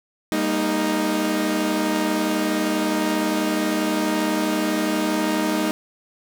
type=chord; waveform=sawtooth; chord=Eb major; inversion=first; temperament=equal with one note detuned; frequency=200.8 / 233.1 / 311.1 Hz; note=G3 / Bb3 / Eb4; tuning=+42 / 0 / 0 cents; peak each=-22 / -23 / -18 dBFS; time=0.32-5.71 s; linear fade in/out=0 ms; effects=none